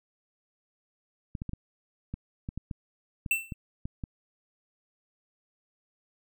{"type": "clicks", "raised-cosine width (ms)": 5, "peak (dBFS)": -22, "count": 12, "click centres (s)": [1.352, 1.419, 1.493, 1.534, 2.14, 2.489, 2.576, 2.712, 3.262, 3.522, 3.855, 4.038]}
{"type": "tone with exponential decay", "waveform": "square", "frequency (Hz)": 2681, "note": "E7", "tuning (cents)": 29, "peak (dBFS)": -21, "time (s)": [3.31, 3.54], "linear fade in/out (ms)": 2, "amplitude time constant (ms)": 48}
{"effects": []}